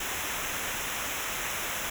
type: noise with comb filter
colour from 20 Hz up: pink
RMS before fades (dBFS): -33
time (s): 0-1.9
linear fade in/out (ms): 5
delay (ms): 0.22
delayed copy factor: -0.75
effects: none